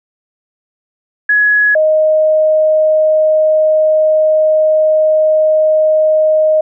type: tone pair in turn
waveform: sine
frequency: 1682 / 622.4 Hz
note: G#6 / D#5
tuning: +22 / 0 cents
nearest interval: octave + perfect fourth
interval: 1722 cents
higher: first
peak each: -7 dBFS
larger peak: neither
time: 1.29-1.75 / 1.75-6.61 s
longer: second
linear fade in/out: 5 ms
effects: none